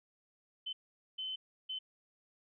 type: tone bursts at uneven times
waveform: sine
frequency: 3055 Hz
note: G7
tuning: 45 cents flat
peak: -37 dBFS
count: 3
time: 0.66-0.73 / 1.18-1.36 / 1.69-1.79 s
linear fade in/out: 10 ms
effects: none